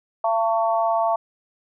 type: tone cluster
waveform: sine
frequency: 679 / 897 / 1119 Hz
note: F5 / A5 / C#6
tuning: -49 / +33 / +16 cents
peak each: -20 / -23 / -26 dBFS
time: 0.24-1.16 s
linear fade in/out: 5 ms
effects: none